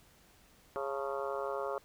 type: harmonic tone with a mistuned harmonic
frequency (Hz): 137.6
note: C#3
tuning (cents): -12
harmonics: 3 / 4 / 5 / 6 / 7 / 8 / 9 / 10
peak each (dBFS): -39 / -38 / -43 / -45 / -48 / -43 / -45 / -48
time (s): 0.76-1.78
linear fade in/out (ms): 0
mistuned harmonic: 6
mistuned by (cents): +99
effects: pink hiss -63 dBFS RMS until 1.84 s